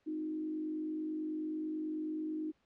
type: tone with frequency modulation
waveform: sine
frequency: 311.1 Hz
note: D#4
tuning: in tune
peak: -35 dBFS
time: 0.06-2.52 s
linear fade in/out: 20 ms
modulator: 49.2 Hz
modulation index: 0.47
effects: pink hiss -75 dBFS RMS until 2.65 s + low-pass 4000 Hz 12 dB/octave